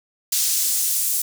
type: noise with high-pass filter sweep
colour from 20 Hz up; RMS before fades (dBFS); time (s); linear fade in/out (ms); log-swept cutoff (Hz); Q
pink; -21; 0.32-1.22; 5; 5500 to 8700; 1
effects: none